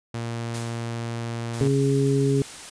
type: tone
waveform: sawtooth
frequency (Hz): 116.54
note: A#2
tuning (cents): 0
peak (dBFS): -24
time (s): 0.14-1.68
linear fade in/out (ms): 5
type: noise with exponential decay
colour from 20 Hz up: white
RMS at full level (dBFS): -34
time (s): 0.54-1.1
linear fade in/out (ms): 5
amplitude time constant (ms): 120
type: noise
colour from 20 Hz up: white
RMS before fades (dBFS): -39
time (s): 1.53-2.7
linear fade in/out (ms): 10
type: harmonic tone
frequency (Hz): 137.6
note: C#3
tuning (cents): -12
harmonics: 1 / 2 / 3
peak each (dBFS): -21 / -24 / -23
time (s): 1.61-2.42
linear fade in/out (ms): 0
effects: resampled to 22050 Hz

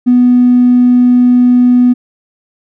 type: tone with tanh clipping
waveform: triangle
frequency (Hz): 246.8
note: B3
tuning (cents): -1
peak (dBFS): -3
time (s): 0.06-1.94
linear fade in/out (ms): 20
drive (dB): 1
effects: none

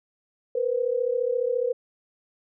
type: tone pair together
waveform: sine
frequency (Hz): 473.5 / 508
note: A#4 / B4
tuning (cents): +27 / +49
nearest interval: minor second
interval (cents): 122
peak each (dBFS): -25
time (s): 0.55-1.73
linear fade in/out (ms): 5
effects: none

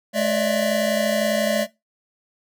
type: tone cluster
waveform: square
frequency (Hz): 213.4 / 574 / 606 / 664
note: G#3 / D5 / D#5 / E5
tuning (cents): +47 / -40 / -46 / +12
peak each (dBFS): -25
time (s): 0.13-1.67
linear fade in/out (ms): 50
effects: noise-tail reverb RT60 0.2 s tail -18 dB re dry

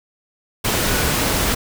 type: tone in noise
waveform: sine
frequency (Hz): 1473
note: F#6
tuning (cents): -8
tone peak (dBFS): -29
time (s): 0.87-1.11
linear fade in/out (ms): 10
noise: pink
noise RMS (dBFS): -19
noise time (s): 0.64-1.55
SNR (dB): -13
effects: none

